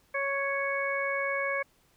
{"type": "harmonic tone", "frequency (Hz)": 554.4, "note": "C#5", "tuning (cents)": 0, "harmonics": [1, 2, 3, 4], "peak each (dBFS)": [-32, -35, -34, -32], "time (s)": [0.14, 1.63], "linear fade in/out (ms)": 10, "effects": ["pink hiss -66 dBFS RMS until 1.96 s"]}